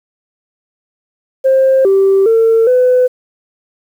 sine tone with pitch steps, 530 / 389 / 452.1 / 503 Hz, C5 / G4 / A4 / B4, +22 / -13 / +47 / +32 cents, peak -5 dBFS, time 1.44-3.08 s, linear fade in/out 20 ms, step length 410 ms, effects tanh soft clip ceiling -3 dBFS + 7-bit

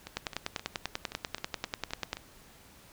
two click trains, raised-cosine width 0.2 ms, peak -14 / -23 dBFS, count 21 / 9, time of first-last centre 0.17-2.131 / 0.07-2.17 s, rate 10.2 / 3.81 Hz, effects pink hiss -56 dBFS RMS until 2.92 s

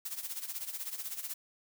blue noise with tremolo, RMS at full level -37 dBFS, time 0.05-1.34 s, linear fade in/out 5 ms, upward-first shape sine, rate 16 Hz, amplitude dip 75%, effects none

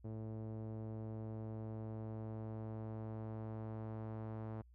sawtooth tone with low-pass filter sweep, 110 Hz, A2, in tune, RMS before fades -45 dBFS, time 0.04-4.62 s, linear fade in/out 10 ms, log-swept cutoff 520 to 1000 Hz, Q 0.94, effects added 60 Hz sine -60 dBFS peak until 4.74 s

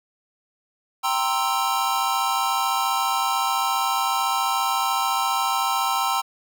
square chord, C dominant seventh, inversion second, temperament equal, 784 / 932.3 / 1046.5 / 1318.5 Hz, G5 / Bb5 / C6 / E6, 0 / 0 / 0 / 0 cents, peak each -27 dBFS, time 1.03-6.22 s, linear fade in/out 20 ms, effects none

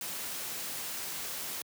white noise, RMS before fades -38 dBFS, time 0.01-1.62 s, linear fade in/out 2 ms, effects high-pass 100 Hz 12 dB/octave

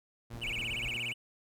sawtooth tone with pitch glide, 116.54 to 117.55 Hz, A#2 to A#2, 0 to +15 cents, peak -40 dBFS, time 0.3-1.13 s, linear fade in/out 10 ms, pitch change +15 cents, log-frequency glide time 0.68-0.78 s
brown noise with tremolo, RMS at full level -44 dBFS, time 0.33-0.97 s, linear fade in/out 5 ms, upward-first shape square, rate 8 Hz, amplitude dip 50%
triangle tone with vibrato, 2576 Hz, E7, 41 cents flat, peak -32 dBFS, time 0.41-1.14 s, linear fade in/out 20 ms, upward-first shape sine, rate 17 Hz, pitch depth 270 cents each way
effects none

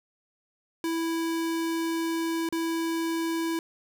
square tone with dropouts, 329.6 Hz, E4, in tune, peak -27 dBFS, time 0.84-3.59 s, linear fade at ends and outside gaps 1 ms, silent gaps 2.489-2.525 s, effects none

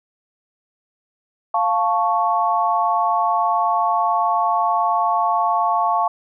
sine chord, F augmented, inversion none, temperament equal, 698.5 / 880 / 1108.7 Hz, F5 / A5 / C#6, 0 / 0 / 0 cents, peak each -20 dBFS, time 1.54-6.08 s, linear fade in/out 5 ms, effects none

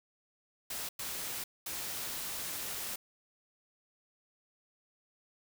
white noise bursts at uneven times, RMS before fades -39 dBFS, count 3, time 0.7-0.89 / 0.99-1.44 / 1.66-2.96 s, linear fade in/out 5 ms, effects none

